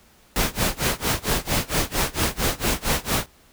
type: noise with tremolo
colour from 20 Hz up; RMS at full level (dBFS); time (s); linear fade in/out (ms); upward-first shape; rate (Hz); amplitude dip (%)
pink; -20; 0.36-3.26; 0; sine; 4.4; 95
effects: pink hiss -55 dBFS RMS until 3.52 s